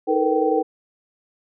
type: tone cluster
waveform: sine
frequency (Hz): 316.1 / 440.9 / 460.6 / 491.7 / 775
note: D#4 / A4 / A#4 / B4 / G5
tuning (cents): +27 / +4 / -21 / -8 / -20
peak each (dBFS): -23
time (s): 0.07-0.63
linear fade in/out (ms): 20
effects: none